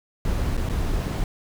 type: noise with dropouts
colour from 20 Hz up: brown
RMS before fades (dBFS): -24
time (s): 0.25-1.24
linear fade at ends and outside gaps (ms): 1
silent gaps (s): 0.569-0.575 / 0.69-0.697
effects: none